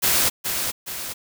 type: noise with echo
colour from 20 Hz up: white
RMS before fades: -19 dBFS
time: 0.02-0.3 s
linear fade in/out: 20 ms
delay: 420 ms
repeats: 2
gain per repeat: -6 dB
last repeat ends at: 1.14 s
effects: none